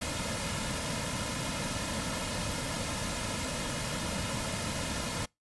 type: noise with comb filter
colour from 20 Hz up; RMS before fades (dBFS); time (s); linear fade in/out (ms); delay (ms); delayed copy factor
pink; -34; 0.01-5.26; 10; 2.6; -0.6
effects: noise-tail reverb RT60 0.2 s tail -26 dB re dry + resampled to 24000 Hz